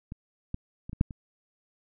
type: clicks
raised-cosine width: 5 ms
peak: -25 / -19 / -26 / -25 / -9 / -27 dBFS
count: 6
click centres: 0.121 / 0.544 / 0.895 / 0.931 / 1.011 / 1.108 s
effects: none

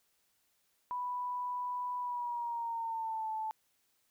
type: tone with pitch glide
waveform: sine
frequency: 987.8 to 875 Hz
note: B5 to A5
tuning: 0 to -10 cents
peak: -34 dBFS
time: 0.91-3.51 s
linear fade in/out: 0 ms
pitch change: -210 cents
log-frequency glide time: 1.99-3.3 s
effects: white hiss -75 dBFS RMS until 4.1 s

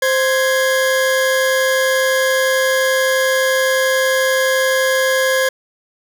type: tone pair together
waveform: 40% pulse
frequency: 523.3 / 1661.4 Hz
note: C5 / G#6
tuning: 0 / 0 cents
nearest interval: octave + minor sixth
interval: 2000 cents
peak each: -14 / -17 dBFS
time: 0.02-5.49 s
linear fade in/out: 5 ms
effects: none

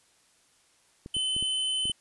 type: clicks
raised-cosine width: 3 ms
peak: -27 dBFS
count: 6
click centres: 1.061 / 1.167 / 1.365 / 1.426 / 1.855 / 1.898 s
type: tone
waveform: square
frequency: 3044 Hz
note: F#7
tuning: 48 cents sharp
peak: -27 dBFS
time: 1.14-1.92 s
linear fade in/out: 5 ms
effects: white hiss -64 dBFS RMS until 2 s + resampled to 24000 Hz

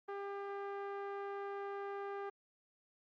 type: tone with low-pass filter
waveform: sawtooth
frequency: 399.4 Hz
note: G4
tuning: 32 cents sharp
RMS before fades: -43 dBFS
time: 0.08-2.3 s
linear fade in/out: 10 ms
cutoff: 1400 Hz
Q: 1.3
effects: Opus 32 kbps

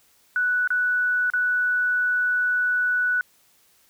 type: tone with dropouts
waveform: sine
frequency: 1480 Hz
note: F#6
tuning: in tune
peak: -19 dBFS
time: 0.36-3.21 s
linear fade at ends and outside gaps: 1 ms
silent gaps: 0.675-0.704 / 1.301-1.336 s
effects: white hiss -60 dBFS RMS until 3.89 s

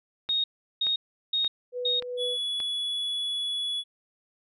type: click train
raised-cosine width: 0.3 ms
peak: -23 dBFS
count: 5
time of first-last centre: 0.29-2.602 s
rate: 1.73 Hz
type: tone bursts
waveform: sine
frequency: 3729 Hz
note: A#7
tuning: in tune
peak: -23 dBFS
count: 4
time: 0.29-2 s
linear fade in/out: 5 ms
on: 150 ms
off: 370 ms
type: tone with tremolo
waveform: sine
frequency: 493.9 Hz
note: B4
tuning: in tune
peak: -29 dBFS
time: 1.72-2.38 s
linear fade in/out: 50 ms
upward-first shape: sine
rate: 2.6 Hz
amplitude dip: 50%
type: tone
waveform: triangle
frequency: 3399 Hz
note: G#7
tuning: 39 cents sharp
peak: -26 dBFS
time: 2.17-3.84 s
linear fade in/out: 50 ms
effects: resampled to 32000 Hz

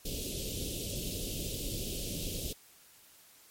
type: band-stop noise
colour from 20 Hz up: pink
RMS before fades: -37 dBFS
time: 0.05-2.53 s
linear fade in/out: 5 ms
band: 570 to 2800 Hz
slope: 48 dB/octave
effects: white hiss -59 dBFS RMS until 3.5 s + MP3 64 kbps

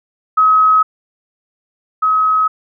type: tone pair in turn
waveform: sine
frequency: 1275 / 1275 Hz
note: D#6 / D#6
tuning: +42 / +42 cents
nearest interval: unison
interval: 0 cents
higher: neither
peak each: -7 / -10 dBFS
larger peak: first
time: 0.37-0.83 / 2.02-2.48 s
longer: neither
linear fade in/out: 10 ms
effects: none

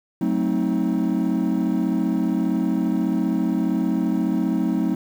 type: chord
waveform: triangle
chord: F# diminished seventh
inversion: none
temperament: equal with one note detuned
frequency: 185 / 220 / 261.6 / 315.8 Hz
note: F#3 / A3 / C4 / Eb4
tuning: 0 / 0 / 0 / +26 cents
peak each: -22 dBFS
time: 0.21-4.95 s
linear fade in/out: 5 ms
effects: tanh soft clip ceiling -10 dBFS + 8-bit

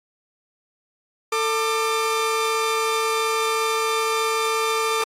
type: tone pair together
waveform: sawtooth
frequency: 446.5 / 1192 Hz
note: A4 / D6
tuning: +25 / +25 cents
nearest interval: octave + perfect fourth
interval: 1700 cents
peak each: -19 dBFS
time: 1.32-5.04 s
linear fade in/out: 5 ms
effects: low-pass 11000 Hz 12 dB/octave + AAC 48 kbps

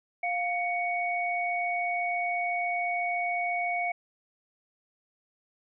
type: tone pair together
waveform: sine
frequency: 703.4 / 2233 Hz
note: F5 / C#7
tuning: +12 / +12 cents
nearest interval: octave + minor sixth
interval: 2000 cents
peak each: -29 / -30 dBFS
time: 0.23-3.92 s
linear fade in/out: 5 ms
effects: none

